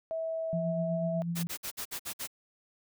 sine tone with pitch glide, 650 to 654.5 Hz, E5 to E5, -24 to -13 cents, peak -31 dBFS, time 0.11-1.22 s, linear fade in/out 0 ms, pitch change +11 cents, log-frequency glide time 0.82-1.06 s
sine tone with tremolo, 170 Hz, F3, 46 cents flat, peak -29 dBFS, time 0.53-1.47 s, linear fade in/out 0 ms, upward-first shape sine, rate 8.1 Hz, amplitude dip 40%
white noise bursts, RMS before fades -37 dBFS, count 7, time 1.35-2.275 s, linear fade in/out 20 ms, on 85 ms, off 55 ms
effects none

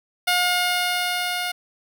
10% pulse tone with level ramp, 716 Hz, F5, 43 cents sharp, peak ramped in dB -9 to -16 dBFS, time 0.27-1.52 s, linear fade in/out 10 ms, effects none

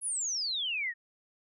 sine exponential sweep, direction down, 10820 to 1800 Hz, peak -30 dBFS, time 0.01-0.94 s, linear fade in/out 50 ms, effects none

